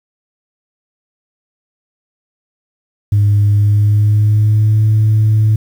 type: tone with pitch glide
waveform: sine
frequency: 102.7 to 108.12 Hz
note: G#2 to A2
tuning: -19 to -30 cents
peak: -6 dBFS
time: 3.12-5.56 s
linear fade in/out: 5 ms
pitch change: +89 cents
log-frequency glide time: 3.52-4.83 s
effects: tanh soft clip ceiling -5 dBFS + 7-bit